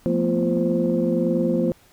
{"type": "tone cluster", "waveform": "sine", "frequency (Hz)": [174.2, 223, 244.5, 344.6, 521], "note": ["F3", "A3", "B3", "F4", "C5"], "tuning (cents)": [-4, 23, -17, -23, -7], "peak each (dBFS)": -24, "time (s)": [0.06, 1.72], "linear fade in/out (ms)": 0, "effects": ["tanh soft clip ceiling -9 dBFS", "pink hiss -55 dBFS RMS until 1.92 s"]}